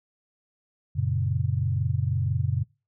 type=chord; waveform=sine; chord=F# major; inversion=none; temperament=equal; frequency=92.5 / 116.54 / 138.59 Hz; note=F#2 / A#2 / C#3; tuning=0 / 0 / 0 cents; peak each=-27 dBFS; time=0.95-2.64 s; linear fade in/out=20 ms; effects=noise-tail reverb RT60 0.3 s tail -23 dB re dry